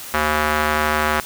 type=tone with band-pass filter; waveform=square; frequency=76.1 Hz; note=D#2; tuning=38 cents flat; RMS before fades=-19 dBFS; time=0.14-1.2 s; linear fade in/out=0 ms; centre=1400 Hz; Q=1.3; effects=white hiss -34 dBFS RMS until 1.25 s